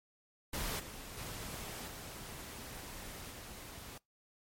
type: noise with level steps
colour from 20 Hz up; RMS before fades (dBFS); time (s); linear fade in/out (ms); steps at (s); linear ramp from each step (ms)
pink; -38 / -48 / -44 / -47 / -49; 0.53-3.98; 5; 0.79 / 1.17 / 1.87 / 3.3; 10
effects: noise-tail reverb RT60 0.2 s tail -25 dB re dry + MP3 64 kbps